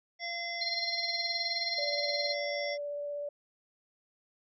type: harmonic tone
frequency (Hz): 685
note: F5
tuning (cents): -34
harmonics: 1 / 3 / 5 / 7 / 8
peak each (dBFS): -41 / -37 / -46 / -49 / -40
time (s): 0.19-2.78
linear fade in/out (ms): 50
type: tone with tremolo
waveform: sine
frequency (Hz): 4186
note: C8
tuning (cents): 0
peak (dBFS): -29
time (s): 0.61-2.34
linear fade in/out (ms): 5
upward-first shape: sine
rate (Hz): 19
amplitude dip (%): 80
type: tone with vibrato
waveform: sine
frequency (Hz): 580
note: D5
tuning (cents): -22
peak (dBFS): -34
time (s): 1.78-3.29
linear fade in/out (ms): 5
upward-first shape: sine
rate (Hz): 16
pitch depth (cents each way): 8
effects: none